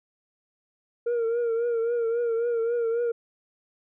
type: tone with vibrato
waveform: sine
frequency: 466.2 Hz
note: A#4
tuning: in tune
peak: -20 dBFS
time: 1.06-3.12 s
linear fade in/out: 10 ms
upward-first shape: triangle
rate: 3.7 Hz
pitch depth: 62 cents each way
effects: tanh soft clip ceiling -22 dBFS